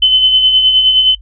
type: tone with tremolo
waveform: sine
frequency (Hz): 3042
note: F#7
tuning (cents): +47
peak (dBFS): -4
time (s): 0.02-1.15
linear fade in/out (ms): 5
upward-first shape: sine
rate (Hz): 9.6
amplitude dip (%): 45
effects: noise-tail reverb RT60 0.1 s tail -21 dB re dry + added 50 Hz sine -33 dBFS peak until 1.21 s